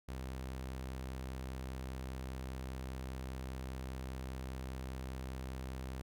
sawtooth tone, 65 Hz, C2, 11 cents flat, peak -37 dBFS, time 0.08-6.02 s, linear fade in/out 10 ms, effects none

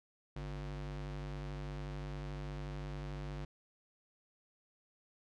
square ring-modulated tone, 99.4 Hz, G2, 25 cents sharp, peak -38 dBFS, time 0.36-3.45 s, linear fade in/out 5 ms, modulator 46.9 Hz, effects low-pass 5000 Hz 12 dB/octave

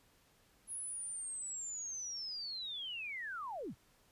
sine linear sweep, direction down, 10630 to 65.41 Hz, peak -40 dBFS, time 0.67-3.75 s, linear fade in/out 50 ms, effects pink hiss -69 dBFS RMS until 4.11 s + resampled to 32000 Hz

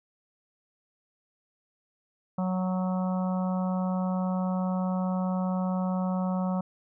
harmonic tone, 184.9 Hz, F#3, 1 cent flat, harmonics 1 / 3 / 4 / 5 / 6 / 7, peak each -26 / -36 / -38 / -40 / -42 / -43 dBFS, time 2.38-6.61 s, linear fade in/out 5 ms, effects none

